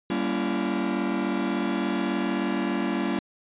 45% pulse chord, G diminished seventh, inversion none, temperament just, 196 / 235.2 / 282.2 / 338.7 Hz, G3 / Bb3 / Db4 / Fb4, 0 / +16 / +31 / +47 cents, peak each -30 dBFS, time 0.1-3.19 s, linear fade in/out 2 ms, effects resampled to 8000 Hz

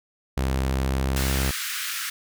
sawtooth tone with pitch glide, 66 to 66.81 Hz, C2 to C2, +16 to +37 cents, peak -18 dBFS, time 0.37-1.51 s, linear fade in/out 5 ms, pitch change +21 cents, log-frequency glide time 0.61-1.32 s
pink high-pass noise, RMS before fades -30 dBFS, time 1.16-2.1 s, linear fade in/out 5 ms, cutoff 1300 Hz, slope 48 dB/octave
effects none

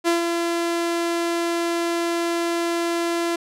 sawtooth tone with ADSR envelope, 339.8 Hz, F4, 47 cents flat, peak -12 dBFS, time 0.04-3.36 s, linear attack 37 ms, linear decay 130 ms, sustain -5 dB, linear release 6 ms, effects low-pass 11000 Hz 12 dB/octave

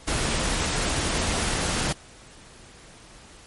pink noise, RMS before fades -25 dBFS, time 0.07-1.93 s, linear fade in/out 10 ms, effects pink hiss -48 dBFS RMS until 3.46 s + MP3 48 kbps

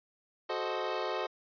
25% pulse chord, F# diminished seventh, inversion none, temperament equal with one note detuned, 370 / 435.4 / 523.3 / 622.3 Hz, F#4 / A4 / C5 / Eb5, 0 / -18 / 0 / 0 cents, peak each -34 dBFS, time 0.49-1.27 s, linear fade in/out 10 ms, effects resampled to 11025 Hz

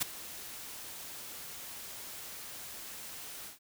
white noise with ADSR envelope, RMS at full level -28 dBFS, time 0-3.59 s, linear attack 20 ms, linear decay 11 ms, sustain -17 dB, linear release 130 ms, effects none

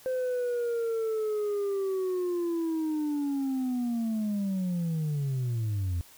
sine linear sweep, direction down, 518 to 83.5 Hz, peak -24 dBFS, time 0.06-6.01 s, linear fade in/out 0 ms, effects tanh soft clip ceiling -26 dBFS + white hiss -54 dBFS RMS until 6.17 s

